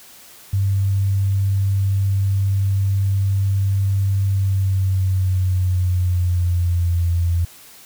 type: tone with pitch glide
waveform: sine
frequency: 98 to 85.81 Hz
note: G2 to F2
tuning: 0 to -30 cents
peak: -15 dBFS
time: 0.53-7.45 s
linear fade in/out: 5 ms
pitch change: -230 cents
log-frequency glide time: 4.26-7.04 s
effects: white hiss -44 dBFS RMS until 7.85 s